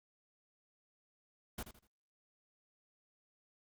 pink noise with echo, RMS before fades -41 dBFS, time 1.58-1.63 s, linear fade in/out 5 ms, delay 81 ms, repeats 3, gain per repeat -10 dB, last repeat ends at 1.873 s, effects Opus 24 kbps

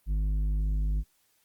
sine tone with tanh clipping, 51.2 Hz, G#1, 24 cents flat, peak -26 dBFS, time 0.06-1.04 s, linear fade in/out 50 ms, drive 8 dB, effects white hiss -69 dBFS RMS until 1.44 s + Opus 32 kbps

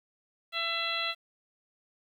harmonic tone, 670 Hz, E5, 28 cents sharp, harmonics 1 / 2 / 3 / 4 / 5 / 6, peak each -41 / -36 / -37 / -35 / -35 / -36 dBFS, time 0.52-1.15 s, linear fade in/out 50 ms, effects 10-bit

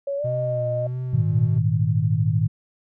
sine tone with pitch glide, 559 to 616.7 Hz, C#5 to D#5, +14 to -16 cents, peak -23 dBFS, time 0.07-0.87 s, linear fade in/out 5 ms, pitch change +170 cents, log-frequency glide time 0.17-0.27 s
triangle tone with vibrato, 123.47 Hz, B2, in tune, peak -23 dBFS, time 0.24-1.59 s, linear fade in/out 10 ms, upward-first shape sine, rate 1.6 Hz, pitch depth 58 cents each way
sine chord, Ab suspended second, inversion none, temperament just, 103.83 / 116.8 / 155.74 Hz, Ab2 / Bb2 / Eb3, 0 / +4 / +2 cents, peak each -22 dBFS, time 1.13-2.48 s, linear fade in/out 10 ms
effects none

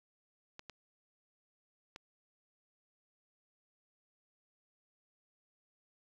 clicks, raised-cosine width 0.2 ms, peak -29 dBFS, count 3, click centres 0.594 / 0.697 / 1.961 s, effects low-pass 7000 Hz 12 dB/octave + 10-bit

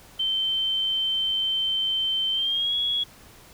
sine tone with pitch glide, 3101 to 3343 Hz, G7 to G#7, -19 to +11 cents, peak -22 dBFS, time 0.19-3.04 s, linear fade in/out 10 ms, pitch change +130 cents, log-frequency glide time 2.32-2.75 s, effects pink hiss -50 dBFS RMS until 3.53 s

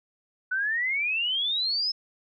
sine exponential sweep, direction up, 1480 to 5250 Hz, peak -24 dBFS, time 0.51-1.92 s, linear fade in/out 10 ms, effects none

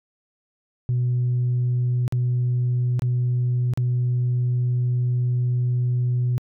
sine tone with dropouts, 123.47 Hz, B2, in tune, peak -17 dBFS, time 0.89-6.38 s, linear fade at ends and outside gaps 0 ms, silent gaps 2.079-2.124 / 2.994-3.021 / 3.736-3.775 s, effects tanh soft clip ceiling -16 dBFS

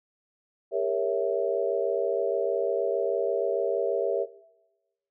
sine chord, G diminished seventh, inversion none, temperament equal with one note detuned, 399.8 / 466.2 / 554.4 / 659.3 Hz, G4 / Bb4 / Db5 / Fb5, +34 / 0 / 0 / 0 cents, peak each -29 dBFS, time 0.71-4.27 s, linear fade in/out 50 ms, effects noise-tail reverb RT60 1.0 s tail -19 dB re dry

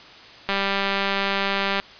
click train, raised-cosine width 0.3 ms, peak -7 dBFS, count 259, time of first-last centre 0.49-1.8 s, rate 197 Hz, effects white hiss -44 dBFS RMS until 1.99 s + resampled to 11025 Hz

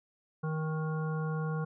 harmonic tone, 157 Hz, D#3, 16 cents sharp, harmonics 1 / 3 / 5 / 7 / 9, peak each -31 / -40 / -46 / -44 / -45 dBFS, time 0.43-1.65 s, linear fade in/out 10 ms, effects none

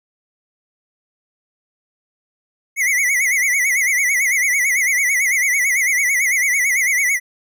square tone with vibrato, 2093 Hz, C7, in tune, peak -15 dBFS, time 2.76-7.2 s, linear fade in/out 50 ms, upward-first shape sine, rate 9 Hz, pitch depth 130 cents each way, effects none

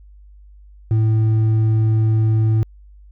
sine tone with hard clipping, 110.2 Hz, A2, 3 cents sharp, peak -14 dBFS, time 0.91-2.63 s, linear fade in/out 0 ms, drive 4 dB, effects added 50 Hz sine -41 dBFS peak until 3.11 s

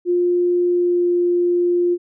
sine tone with pitch glide, 353.2 to 351.2 Hz, F4 to F4, +20 to +10 cents, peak -14 dBFS, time 0.05-1.98 s, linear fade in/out 50 ms, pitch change -10 cents, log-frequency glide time 0.67-1.08 s, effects none

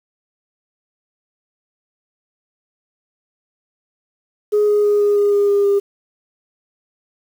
sine tone with pitch steps, 418.1 / 415.7 / 413.3 / 410.9 / 408.6 / 406.2 / 403.9 / 401.5 Hz, G#4 / G#4 / G#4 / G#4 / G#4 / G#4 / G#4 / G4, +12 / +2 / -8 / -18 / -28 / -38 / -48 / +41 cents, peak -10 dBFS, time 4.52-5.8 s, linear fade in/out 20 ms, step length 160 ms, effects tanh soft clip ceiling -9 dBFS + 7-bit

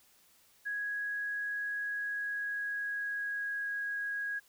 sine tone with pitch glide, 1661.2 to 1648.8 Hz, G#6 to G#6, 0 to -13 cents, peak -33 dBFS, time 0.65-4.4 s, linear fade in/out 20 ms, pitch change -13 cents, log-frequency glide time 1.77-3.76 s, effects white hiss -65 dBFS RMS until 4.48 s

